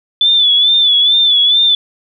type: tone with vibrato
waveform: sine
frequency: 3480 Hz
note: A7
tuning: 20 cents flat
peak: -7 dBFS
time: 0.21-1.75 s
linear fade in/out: 2 ms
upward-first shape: sine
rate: 2.3 Hz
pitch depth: 66 cents each way
effects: none